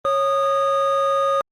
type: tone pair together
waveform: triangle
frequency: 550 / 1233.4 Hz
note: C#5 / D#6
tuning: -14 / -16 cents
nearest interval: octave + major second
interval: 1398 cents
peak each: -17 dBFS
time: 0.05-1.41 s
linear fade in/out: 0 ms
effects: tanh soft clip ceiling -8 dBFS + Opus 24 kbps